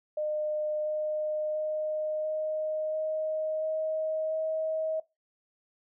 sine tone with pitch steps, 608 / 612.2 / 616.5 / 620.8 / 625.1 / 629.4 / 633.8 Hz, D#5 / D#5 / D#5 / D#5 / D#5 / D#5 / D#5, -40 / -28 / -16 / -4 / +8 / +20 / +32 cents, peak -28 dBFS, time 0.17-5 s, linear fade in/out 5 ms, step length 690 ms, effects noise-tail reverb RT60 0.2 s tail -18 dB re dry

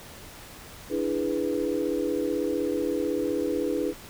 sine chord, E dominant seventh, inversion third, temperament equal, 293.7 / 329.6 / 415.3 / 493.9 Hz, D4 / E4 / G#4 / B4, 0 / 0 / 0 / 0 cents, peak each -30 dBFS, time 0.89-3.94 s, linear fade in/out 50 ms, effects pink hiss -45 dBFS RMS until 4.09 s

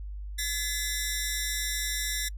10% pulse ring-modulated tone, 1873 Hz, A#6, 8 cents sharp, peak -17 dBFS, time 0.38-2.29 s, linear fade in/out 10 ms, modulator 156 Hz, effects noise-tail reverb RT60 0.1 s tail -26 dB re dry + added 50 Hz sine -35 dBFS peak until 2.37 s

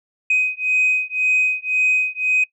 sine beating tone pair, 2511 / 2512.9 Hz, D#7 / D#7, +15 / +17 cents, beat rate 1.9 Hz, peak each -18 dBFS, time 0.3-2.44 s, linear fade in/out 5 ms, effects noise-tail reverb RT60 0.1 s tail -22 dB re dry + tanh soft clip ceiling -10 dBFS

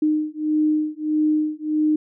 sine beating tone pair, 305.6 / 307.2 Hz, D#4 / D#4, -31 / -22 cents, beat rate 1.6 Hz, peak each -21 dBFS, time 0.02-1.96 s, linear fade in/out 5 ms, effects none

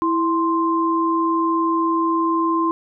sine tone pair together, 329.6 / 1046.5 Hz, E4 / C6, 0 / 0 cents, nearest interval octave + minor sixth, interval 2000 cents, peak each -19 dBFS, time 0.02-2.71 s, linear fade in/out 0 ms, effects none

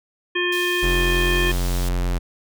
harmonic tone, 355 Hz, F4, 28 cents sharp, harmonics 1 / 3 / 5 / 7 / 9, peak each -23 / -31 / -24 / -26 / -27 dBFS, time 0.35-1.52 s, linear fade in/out 10 ms
pink high-pass noise, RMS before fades -35 dBFS, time 0.52-1.89 s, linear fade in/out 5 ms, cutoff 3100 Hz, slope 24 dB/octave
square tone, 44.53 Hz, F1, 34 cents sharp, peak -20 dBFS, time 0.82-2.19 s, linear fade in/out 20 ms
effects none

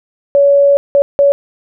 sine tone bursts at uneven times, 564 Hz, C#5, 30 cents sharp, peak -5 dBFS, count 3, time 0.35-0.77 / 0.95-1.02 / 1.19-1.32 s, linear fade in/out 0 ms, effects none

